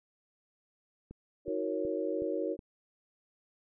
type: click train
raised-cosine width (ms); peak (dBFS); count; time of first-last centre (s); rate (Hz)
3; -33; 5; 1.11-2.591; 2.7
type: chord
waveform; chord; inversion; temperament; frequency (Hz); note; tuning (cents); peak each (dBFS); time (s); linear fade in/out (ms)
sine; D# minor seventh; none; equal with one note detuned; 318.4 / 370 / 466.2 / 554.4; D#4 / F#4 / A#4 / C#5; +40 / 0 / 0 / 0; -36; 1.45-2.57; 50
effects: none